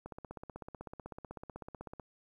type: click train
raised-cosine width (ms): 1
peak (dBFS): -30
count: 32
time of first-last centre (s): 0.06-1.998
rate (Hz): 16
effects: 11-bit

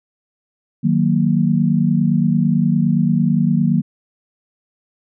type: chord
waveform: sine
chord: D# minor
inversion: none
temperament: equal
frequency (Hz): 155.56 / 185 / 233.1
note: D#3 / F#3 / A#3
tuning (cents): 0 / 0 / 0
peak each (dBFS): -17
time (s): 0.83-3.82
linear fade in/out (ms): 20
effects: none

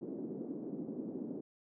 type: band-pass noise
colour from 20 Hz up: white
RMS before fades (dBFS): -42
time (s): 0.01-1.41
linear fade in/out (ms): 10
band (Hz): 210 to 350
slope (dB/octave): 24
effects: none

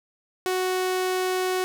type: tone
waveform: sawtooth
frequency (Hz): 370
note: F#4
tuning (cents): 0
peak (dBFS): -19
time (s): 0.46-1.64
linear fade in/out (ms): 0
effects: none

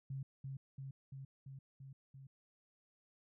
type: tone with echo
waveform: sine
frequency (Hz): 135.3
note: C#3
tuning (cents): -42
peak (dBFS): -40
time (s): 0.1-0.23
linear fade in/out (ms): 5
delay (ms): 340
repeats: 6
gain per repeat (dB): -2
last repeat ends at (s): 2.27
effects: none

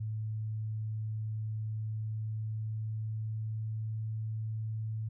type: tone with pitch glide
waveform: sine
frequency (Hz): 108.8 to 109.87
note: A2 to A2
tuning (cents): -19 to -2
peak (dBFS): -33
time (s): 0-5.09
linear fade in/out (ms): 10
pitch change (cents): +17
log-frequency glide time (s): 1.64-4.27
effects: none

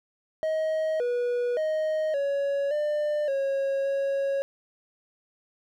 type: tone with pitch steps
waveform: triangle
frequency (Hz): 631 / 486.1 / 624 / 560 / 597 / 547 / 551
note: D#5 / B4 / D#5 / C#5 / D5 / C#5 / C#5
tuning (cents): +24 / -28 / +5 / +18 / +28 / -23 / -11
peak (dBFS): -22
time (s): 0.43-4.42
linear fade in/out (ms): 0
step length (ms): 570
effects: none

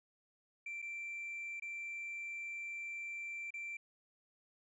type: tone with dropouts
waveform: sine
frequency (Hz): 2349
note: D7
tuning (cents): 0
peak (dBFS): -39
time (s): 0.66-3.77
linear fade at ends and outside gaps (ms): 5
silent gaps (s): 0.819-0.824 / 1.599-1.621 / 3.506-3.539
effects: tanh soft clip ceiling -39 dBFS

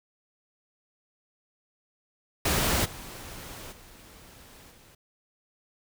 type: noise with level steps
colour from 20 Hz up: pink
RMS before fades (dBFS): -25 / -42 / -51 / -55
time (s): 2.45-4.95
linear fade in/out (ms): 5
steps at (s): 2.84 / 3.71 / 4.7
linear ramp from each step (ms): 20
effects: none

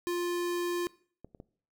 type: tone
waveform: square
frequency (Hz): 349.9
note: F4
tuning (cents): +3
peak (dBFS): -30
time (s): 0.07-0.87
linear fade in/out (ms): 0
type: clicks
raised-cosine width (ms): 2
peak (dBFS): -32 / -37 / -31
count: 3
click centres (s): 1.246 / 1.348 / 1.401
effects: noise-tail reverb RT60 0.5 s tail -21 dB re dry

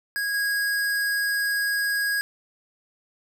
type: tone with level steps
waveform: square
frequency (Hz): 1647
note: G#6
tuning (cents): -15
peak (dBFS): -25 / -23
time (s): 0.16-2.21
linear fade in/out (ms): 0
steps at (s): 0.34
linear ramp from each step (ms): 2
effects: none

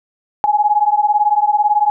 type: beating tone pair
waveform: sine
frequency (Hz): 828 / 846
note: G#5 / G#5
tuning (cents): -5 / +32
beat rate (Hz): 18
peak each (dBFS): -14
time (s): 0.44-1.9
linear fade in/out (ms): 0
effects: none

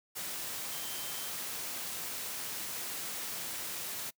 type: tone in noise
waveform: sine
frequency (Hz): 3136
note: G7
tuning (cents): 0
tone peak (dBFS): -48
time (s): 0.71-1.31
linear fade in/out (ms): 20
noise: white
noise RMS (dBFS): -39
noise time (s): 0.15-4.11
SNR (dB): -12
effects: noise-tail reverb RT60 0.1 s tail -25 dB re dry + high-pass 100 Hz 12 dB/octave

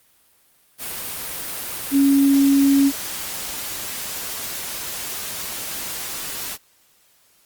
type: tone in noise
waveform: sine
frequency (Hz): 277.2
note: C#4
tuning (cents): 0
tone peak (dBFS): -12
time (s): 1.91-2.92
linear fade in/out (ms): 50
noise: white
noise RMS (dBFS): -29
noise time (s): 0.78-6.58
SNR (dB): +14
effects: white hiss -58 dBFS RMS until 7.45 s + Opus 32 kbps

